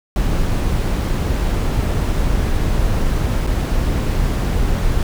brown noise with dropouts, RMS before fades -17 dBFS, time 0.16-5.03 s, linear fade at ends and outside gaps 1 ms, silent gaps 3.467-3.472 s, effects none

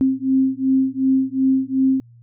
sine beating tone pair, 263.2 / 265.9 Hz, C4 / C4, +10 / +28 cents, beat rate 2.7 Hz, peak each -18 dBFS, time 0.01-2 s, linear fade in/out 0 ms, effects added 118 Hz sine -44 dBFS peak until 2.22 s

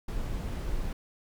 brown noise, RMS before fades -32 dBFS, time 0.08-0.93 s, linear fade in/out 5 ms, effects none

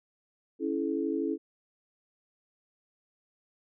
sine chord, A major, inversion first, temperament equal with one note detuned, 277.2 / 329.6 / 429.7 Hz, C#4 / E4 / A4, 0 / 0 / -41 cents, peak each -32 / -31 / -33 dBFS, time 0.59-1.38 s, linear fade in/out 50 ms, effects none

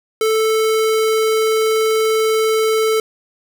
square tone, 439.7 Hz, A4, 1 cent flat, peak -14 dBFS, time 0.21-3 s, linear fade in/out 2 ms, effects none

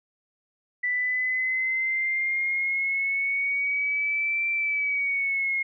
sine exponential two-way sweep, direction up then down, 1975.5 to 2349 to 2147 Hz, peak -23 dBFS, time 0.83-5.63 s, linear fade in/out 10 ms, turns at 4.49 s, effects none

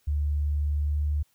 sine tone with pitch glide, 73.42 to 74.02 Hz, D2 to D2, 0 to +14 cents, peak -23 dBFS, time 0.07-1.23 s, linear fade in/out 10 ms, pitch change +14 cents, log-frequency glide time 0.8-0.99 s, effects white hiss -68 dBFS RMS until 1.34 s

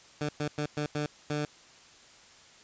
15% pulse tone bursts at uneven times, 148.7 Hz, D3, 22 cents sharp, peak -23 dBFS, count 6, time 0.21-0.29 / 0.4-0.48 / 0.58-0.66 / 0.77-0.86 / 0.95-1.06 / 1.3-1.45 s, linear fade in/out 2 ms, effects white hiss -55 dBFS RMS until 2.63 s + resampled to 16000 Hz

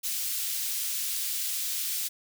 white high-pass noise, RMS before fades -31 dBFS, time 0.03-2.09 s, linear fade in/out 20 ms, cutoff 3100 Hz, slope 12 dB/octave, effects none

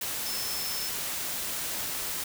sine tone in noise, 5274 Hz, E8, in tune, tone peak -35 dBFS, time 0.26-0.89 s, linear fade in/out 5 ms, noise white, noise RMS -33 dBFS, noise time 0.01-2.24 s, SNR -5 dB, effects none

